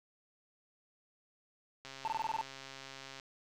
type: click train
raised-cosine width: 0.2 ms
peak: -30 dBFS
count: 183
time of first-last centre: 1.85-3.198 s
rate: 135 Hz
type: tone bursts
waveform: triangle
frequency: 889 Hz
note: A5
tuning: 18 cents sharp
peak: -30 dBFS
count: 8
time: 2.05-2.412 s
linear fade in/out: 0 ms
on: 26 ms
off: 22 ms
effects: none